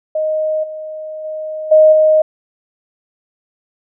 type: tone with level steps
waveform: sine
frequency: 622.3 Hz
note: D#5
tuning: in tune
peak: -14 / -24 / -21 / -4 / -7 dBFS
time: 0.15-2.22 s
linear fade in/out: 5 ms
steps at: 0.63 / 1.24 / 1.71 / 1.92 s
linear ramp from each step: 10 ms
effects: none